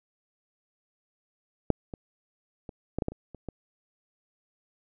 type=clicks; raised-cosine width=2 ms; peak=-7 / -24 / -26 / -15 / -14 / -15 / -29 / -29 / -22 dBFS; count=9; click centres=1.703 / 1.938 / 2.692 / 2.986 / 3.022 / 3.084 / 3.12 / 3.347 / 3.487 s; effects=none